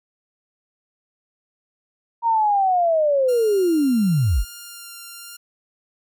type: linear sweep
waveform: sine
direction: down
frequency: 941 to 32.7 Hz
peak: -15 dBFS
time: 2.22-4.45 s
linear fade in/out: 50 ms
type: tone with vibrato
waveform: 5% pulse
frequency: 1396.9 Hz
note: F6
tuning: in tune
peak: -25 dBFS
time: 3.28-5.37 s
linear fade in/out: 10 ms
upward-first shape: sine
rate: 1 Hz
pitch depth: 12 cents each way
effects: none